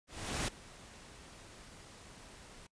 pink noise with ADSR envelope, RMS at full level -34 dBFS, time 0.07-2.67 s, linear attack 410 ms, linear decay 7 ms, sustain -20 dB, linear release 8 ms, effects noise-tail reverb RT60 0.1 s tail -23 dB re dry + resampled to 22050 Hz

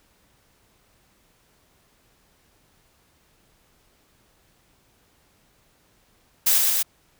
blue noise with echo, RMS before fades -18 dBFS, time 6.46-6.59 s, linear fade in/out 10 ms, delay 120 ms, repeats 2, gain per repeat -2 dB, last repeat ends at 6.83 s, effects pink hiss -62 dBFS RMS until 7.19 s

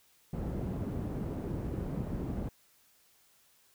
white low-pass noise, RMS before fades -36 dBFS, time 0.33-2.49 s, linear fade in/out 5 ms, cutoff 240 Hz, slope 12 dB/octave, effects white hiss -66 dBFS RMS until 3.74 s

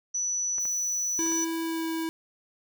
sine tone, 5940 Hz, F#8, 6 cents sharp, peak -26 dBFS, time 0.14-1.45 s, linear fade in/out 10 ms
clicks, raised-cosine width 0.5 ms, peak -29 dBFS, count 4, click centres 0.583 / 0.654 / 1.263 / 1.319 s
violet noise, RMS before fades -46 dBFS, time 0.59-2.05 s, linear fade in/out 20 ms
square tone with pitch glide, 328.3 to 325.5 Hz, E4 to E4, -7 to -22 cents, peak -29 dBFS, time 1.19-2.09 s, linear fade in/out 0 ms, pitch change -15 cents, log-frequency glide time 1.62-1.88 s
effects none

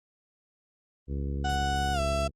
harmonic tone, 69.6 Hz, C#2, 8 cents sharp, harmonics 1 / 2 / 3 / 4 / 5 / 6 / 7, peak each -30 / -36 / -40 / -42 / -44 / -46 / -47 dBFS, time 1.07-2.31 s, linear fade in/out 50 ms
35% pulse tone with pitch glide, 740 to 666.9 Hz, F#5 to E5, 0 to +20 cents, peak -26 dBFS, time 1.44-2.28 s, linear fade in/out 10 ms, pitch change -180 cents, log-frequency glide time 1.93-2 s
effects low-pass 9000 Hz 12 dB/octave + Opus 24 kbps

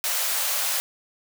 white high-pass noise, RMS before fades -25 dBFS, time 0.04-0.8 s, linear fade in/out 0 ms, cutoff 510 Hz, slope 96 dB/octave, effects none

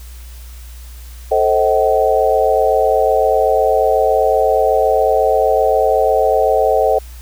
sine chord, A diminished seventh, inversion none, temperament just, 440 / 528 / 633.6 / 760.3 Hz, A4 / C5 / Eb5 / Gb5, 0 / +16 / +31 / +47 cents, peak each -16 dBFS, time 1.31-6.99 s, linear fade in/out 10 ms, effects added 60 Hz sine -31 dBFS peak until 7.21 s + white hiss -43 dBFS RMS until 7.21 s

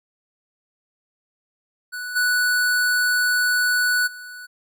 square tone with level steps, 1480 Hz, F#6, in tune, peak -29 / -18 / -36 dBFS, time 1.92-4.47 s, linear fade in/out 20 ms, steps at 2.15 / 4.06 s, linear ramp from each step 20 ms, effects none

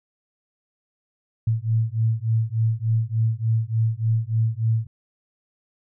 sine beating tone pair, 110.7 / 114.1 Hz, A2 / A#2, +11 / -37 cents, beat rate 3.4 Hz, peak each -22 dBFS, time 1.47-4.87 s, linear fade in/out 5 ms, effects none

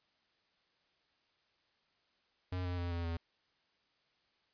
square tone with pitch steps, 91.1 / 89.17 / 87.29 / 85.44 / 83.64 Hz, F#2 / F2 / F2 / F2 / E2, -26 / +37 / 0 / -37 / +26 cents, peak -36 dBFS, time 2.52-3.17 s, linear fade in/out 5 ms, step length 130 ms, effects white hiss -75 dBFS RMS until 4.53 s + resampled to 11025 Hz

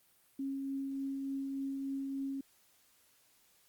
sine tone with tremolo, 272.6 Hz, C#4, 29 cents flat, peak -34 dBFS, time 0.39-2.41 s, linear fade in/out 5 ms, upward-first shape triangle, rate 3.4 Hz, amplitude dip 25%, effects white hiss -68 dBFS RMS until 3.68 s + Opus 32 kbps

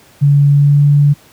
sine tone with pitch glide, 142.8 to 144.46 Hz, D3 to D3, -48 to -28 cents, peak -5 dBFS, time 0.21-1.14 s, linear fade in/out 20 ms, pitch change +20 cents, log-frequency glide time 0.5-0.83 s, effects pink hiss -45 dBFS RMS until 1.32 s + high-pass 80 Hz 12 dB/octave

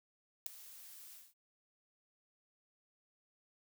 blue noise with ADSR envelope, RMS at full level -31 dBFS, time 0.46-1.34 s, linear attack 4 ms, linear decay 3 ms, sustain -23 dB, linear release 200 ms, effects none

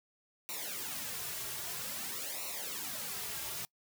white noise with flanger, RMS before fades -40 dBFS, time 0.49-3.65 s, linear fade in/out 0 ms, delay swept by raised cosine 0.61 to 4.01 ms, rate 0.51 Hz, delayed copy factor -0.85, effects noise-tail reverb RT60 0.1 s tail -24 dB re dry

